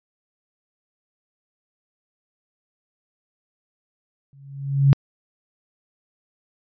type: tone with exponential growth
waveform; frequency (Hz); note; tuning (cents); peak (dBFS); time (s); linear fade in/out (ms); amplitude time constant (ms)
sine; 138.59; C#3; 0; -8; 4.33-4.93; 0; 130
effects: resampled to 11025 Hz